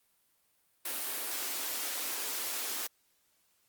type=high-pass noise; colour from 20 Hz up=white; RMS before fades=-36 dBFS; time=0.85-2.87 s; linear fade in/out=5 ms; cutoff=250 Hz; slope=48 dB/octave; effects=white hiss -72 dBFS RMS until 3.68 s + Opus 32 kbps